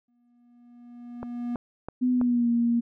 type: tone with exponential growth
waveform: triangle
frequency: 240.7 Hz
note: B3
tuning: 44 cents flat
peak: -24 dBFS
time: 0.08-1.56 s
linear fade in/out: 5 ms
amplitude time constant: 320 ms
type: click train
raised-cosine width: 1 ms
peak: -20 dBFS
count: 4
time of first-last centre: 1.23-2.214 s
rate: 3.05 Hz
type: tone with pitch glide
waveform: sine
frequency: 250.9 to 235.5 Hz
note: B3 to A#3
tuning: +28 to +18 cents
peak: -20 dBFS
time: 2.01-2.81 s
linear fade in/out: 20 ms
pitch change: -110 cents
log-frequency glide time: 2.11-2.49 s
effects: none